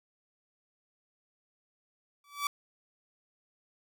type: tone with exponential growth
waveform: sawtooth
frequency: 1153 Hz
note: D6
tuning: 32 cents flat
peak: -22 dBFS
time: 2.24-2.47 s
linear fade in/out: 2 ms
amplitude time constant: 50 ms
effects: none